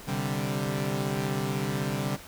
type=chord; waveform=sawtooth; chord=C suspended second; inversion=none; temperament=equal; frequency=130.81 / 146.83 / 196 Hz; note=C3 / D3 / G3; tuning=0 / 0 / 0 cents; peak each=-28 dBFS; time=0.07-2.17 s; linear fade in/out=20 ms; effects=pink hiss -46 dBFS RMS until 2.27 s